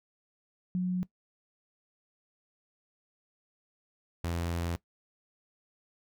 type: tone pair in turn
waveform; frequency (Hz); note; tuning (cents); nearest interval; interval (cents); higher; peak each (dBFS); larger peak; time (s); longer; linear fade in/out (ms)
sine / sawtooth; 181.8 / 85.21; F#3 / F2; -30 / -42; octave + minor second; 1312; first; -27 / -27; neither; 0.75-1.03 / 4.24-4.76; second; 0
effects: noise-tail reverb RT60 0.1 s tail -19 dB re dry